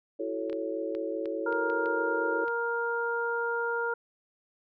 sine chord, F# minor seventh, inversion third, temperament equal with one note detuned, 329.6 / 374.5 / 440 / 554.4 Hz, E4 / F#4 / A4 / C#5, 0 / +21 / 0 / 0 cents, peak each -35 / -38 / -35 / -35 dBFS, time 0.19-2.45 s, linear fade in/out 10 ms
clicks, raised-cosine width 0.3 ms, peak -30 dBFS, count 8, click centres 0.498 / 0.529 / 0.95 / 1.257 / 1.526 / 1.7 / 1.859 / 2.481 s
harmonic tone, 468.6 Hz, A#4, 9 cents sharp, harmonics 1 / 2 / 3, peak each -31 / -34 / -31 dBFS, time 1.46-3.94 s, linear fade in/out 5 ms
effects none

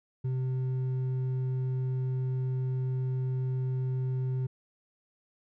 sine tone with hard clipping, 129.1 Hz, C3, 23 cents flat, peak -29 dBFS, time 0.24-4.47 s, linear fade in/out 10 ms, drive 4 dB, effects none

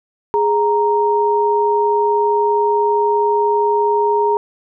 sine tone pair together, 415.3 / 932.3 Hz, G#4 / A#5, 0 / 0 cents, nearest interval octave + major second, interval 1400 cents, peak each -15 dBFS, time 0.34-4.37 s, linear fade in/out 0 ms, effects none

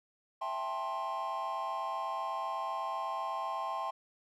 triangle chord, A minor seventh, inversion second, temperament just, 660 / 792 / 880 / 1056 Hz, E5 / G5 / A5 / C6, +2 / +18 / 0 / +16 cents, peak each -39 / -37 / -39 / -34 dBFS, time 0.41-3.91 s, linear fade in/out 10 ms, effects tanh soft clip ceiling -26 dBFS

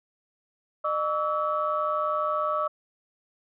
sine tone cluster, 608 / 1139 / 1304 Hz, D#5 / C#6 / E6, -40 / +47 / -19 cents, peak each -28 dBFS, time 0.84-2.68 s, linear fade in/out 10 ms, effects tanh soft clip ceiling -14 dBFS

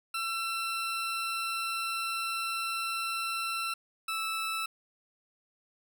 20% pulse tone pair in turn, 1345 / 1315 Hz, E6 / E6, +34 / -5 cents, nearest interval unison, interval 39 cents, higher first, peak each -26 dBFS, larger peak neither, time 0.14-3.74 / 4.08-4.66 s, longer first, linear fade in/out 5 ms, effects none

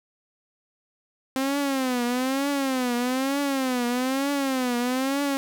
sawtooth tone with vibrato, 261.6 Hz, C4, in tune, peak -19 dBFS, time 1.36-5.37 s, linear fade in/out 0 ms, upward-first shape triangle, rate 1.1 Hz, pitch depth 160 cents each way, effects none

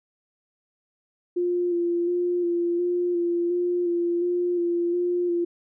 sine tone with vibrato, 349 Hz, F4, 1 cent flat, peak -21 dBFS, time 1.36-5.45 s, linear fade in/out 10 ms, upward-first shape square, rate 1.4 Hz, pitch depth 20 cents each way, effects none

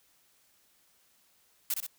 blue noise with echo, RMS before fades -30 dBFS, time 1.7-1.74 s, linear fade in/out 2 ms, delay 63 ms, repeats 2, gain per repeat -4 dB, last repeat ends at 1.866 s, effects white hiss -67 dBFS RMS until 1.98 s

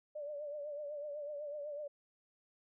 sine tone with vibrato, 587.3 Hz, D5, in tune, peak -40 dBFS, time 0.15-1.88 s, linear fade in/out 10 ms, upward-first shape triangle, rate 8 Hz, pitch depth 72 cents each way, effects none

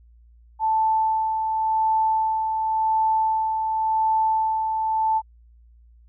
sine tone with tremolo, 880 Hz, A5, in tune, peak -17 dBFS, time 0.59-5.22 s, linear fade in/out 50 ms, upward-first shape sine, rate 0.91 Hz, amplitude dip 40%, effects added 58 Hz sine -49 dBFS peak until 6.08 s

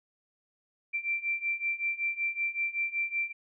sine beating tone pair, 2349 / 2354.3 Hz, D7 / D7, 0 / +4 cents, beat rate 5.3 Hz, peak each -33 / -31 dBFS, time 0.93-3.33 s, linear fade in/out 20 ms, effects none

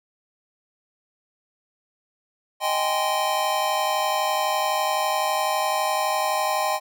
square chord, Ab major seventh, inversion second, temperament just, 623 / 778.7 / 830.6 / 1038.3 Hz, Eb5 / G5 / Ab5 / C6, +2 / -12 / 0 / -14 cents, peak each -28 / -27 / -29 / -27 dBFS, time 2.6-6.8 s, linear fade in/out 50 ms, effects none

